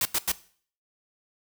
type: noise bursts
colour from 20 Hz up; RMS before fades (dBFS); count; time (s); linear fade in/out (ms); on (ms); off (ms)
white; -25; 3; 0.01-0.318; 2; 42; 91
effects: noise-tail reverb RT60 0.5 s tail -18 dB re dry